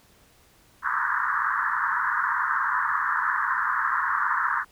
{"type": "band-pass noise", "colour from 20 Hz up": "pink", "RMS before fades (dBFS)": -25, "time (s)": [0.82, 4.65], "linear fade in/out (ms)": 50, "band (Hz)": [960, 1800], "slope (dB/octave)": 96, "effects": ["pink hiss -58 dBFS RMS until 4.71 s"]}